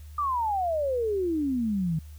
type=exponential sweep; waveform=sine; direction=down; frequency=1211 to 153.4 Hz; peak=-24 dBFS; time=0.18-1.99 s; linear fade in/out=5 ms; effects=added 75 Hz sine -41 dBFS peak until 2.18 s + white hiss -59 dBFS RMS until 2.18 s